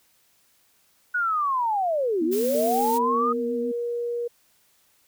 sine linear two-way sweep, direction down then up, 1480 to 306.4 to 1260 Hz, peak -21 dBFS, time 1.14-3.33 s, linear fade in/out 10 ms, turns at 2.24 s
sine tone with vibrato, 244.4 Hz, B3, 18 cents flat, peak -28 dBFS, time 2.21-3.72 s, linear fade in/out 10 ms, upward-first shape sine, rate 7 Hz, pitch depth 42 cents each way
blue noise, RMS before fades -34 dBFS, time 2.31-2.99 s, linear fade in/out 20 ms
sine tone with pitch glide, 460 to 475.7 Hz, A#4 to A#4, -23 to +35 cents, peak -25 dBFS, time 2.54-4.28 s, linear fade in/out 10 ms, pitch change +58 cents, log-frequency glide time 2.71-3.81 s
effects white hiss -63 dBFS RMS until 5.07 s

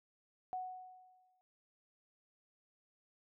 sine tone with exponential decay, 740 Hz, F#5, in tune, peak -36 dBFS, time 0.53-1.41 s, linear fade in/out 0 ms, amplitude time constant 190 ms, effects none

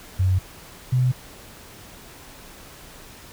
sine tone pair in turn, 93.1 / 126.83 Hz, F#2 / B2, +11 / +46 cents, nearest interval perfect fourth, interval 535 cents, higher second, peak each -16 dBFS, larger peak neither, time 0.19-0.39 / 0.92-1.12 s, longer neither, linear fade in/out 10 ms, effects pink hiss -44 dBFS RMS until 3.32 s

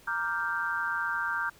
sine chord, G minor seventh, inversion first, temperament equal, 932.3 / 1174.7 / 1396.9 / 1568 Hz, Bb5 / D6 / F6 / G6, 0 / 0 / 0 / 0 cents, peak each -36 / -36 / -33 / -31 dBFS, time 0.07-1.5 s, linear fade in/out 10 ms, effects pink hiss -57 dBFS RMS until 1.59 s

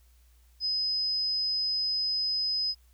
sine tone, 5040 Hz, D#8, 21 cents sharp, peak -26 dBFS, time 0.6-2.75 s, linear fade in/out 50 ms, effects added 60 Hz sine -57 dBFS peak until 2.93 s + white hiss -68 dBFS RMS until 2.93 s

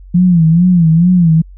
sine tone with vibrato, 170.8 Hz, F3, 38 cents flat, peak -5 dBFS, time 0.14-1.42 s, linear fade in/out 10 ms, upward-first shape sine, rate 2.3 Hz, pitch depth 120 cents each way, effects added 46 Hz sine -32 dBFS peak until 1.57 s

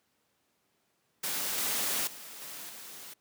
white noise with level steps, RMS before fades -33 / -31 / -46 / -43 / -46 dBFS, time 1.23-3.14 s, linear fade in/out 10 ms, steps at 1.58 / 2.07 / 2.41 / 2.69 s, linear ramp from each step 2 ms, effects pink hiss -74 dBFS RMS until 3.2 s + high-pass 150 Hz 12 dB/octave

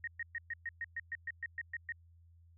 sine tone bursts, 1864.7 Hz, A#6, in tune, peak -36 dBFS, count 13, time 0.04-1.922 s, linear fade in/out 2 ms, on 34 ms, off 120 ms, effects added 84 Hz sine -59 dBFS peak until 2.57 s

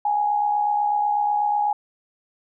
sine tone with amplitude modulation, 830.6 Hz, G#5, in tune, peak -16 dBFS, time 0.05-1.73 s, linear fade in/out 5 ms, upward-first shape sine, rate 68.1 Hz, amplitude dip 50%, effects none

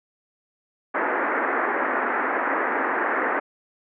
white band-pass noise, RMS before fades -24 dBFS, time 0.94-3.4 s, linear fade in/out 10 ms, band 250 to 1900 Hz, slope 48 dB/octave, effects none

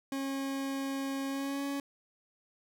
40% pulse tone with pitch glide, 272.3 to 279.5 Hz, C#4 to C#4, -31 to +14 cents, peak -32 dBFS, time 0.12-1.8 s, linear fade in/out 2 ms, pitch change +45 cents, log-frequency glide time 1.28-1.64 s, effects none

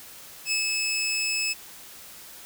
20% pulse tone with ADSR envelope, 2600 Hz, E7, 24 cents flat, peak -18 dBFS, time 0.45-1.54 s, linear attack 67 ms, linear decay 110 ms, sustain -2 dB, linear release 22 ms, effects white hiss -45 dBFS RMS until 2.45 s

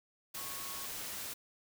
sine tone in noise, 1100 Hz, C#6, 14 cents flat, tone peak -50 dBFS, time 0.36-0.86 s, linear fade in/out 10 ms, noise white, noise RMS -42 dBFS, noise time 0.34-1.34 s, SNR -11 dB, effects none

